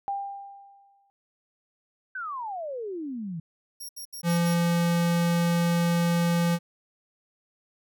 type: tone with exponential decay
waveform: sine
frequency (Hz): 796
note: G5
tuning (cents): +26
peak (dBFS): -25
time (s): 0.08-1.1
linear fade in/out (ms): 0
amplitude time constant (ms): 220
type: exponential sweep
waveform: sine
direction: down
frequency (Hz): 1567 to 155.56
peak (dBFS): -31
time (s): 2.15-3.4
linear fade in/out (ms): 5
type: tone bursts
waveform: 15% pulse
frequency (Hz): 5588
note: F8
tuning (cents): 0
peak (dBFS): -31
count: 5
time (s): 3.8-4.543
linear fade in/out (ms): 10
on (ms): 91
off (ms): 72
type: tone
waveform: square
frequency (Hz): 171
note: F3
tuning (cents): -36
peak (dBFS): -22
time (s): 4.23-6.59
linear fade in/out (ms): 50
effects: none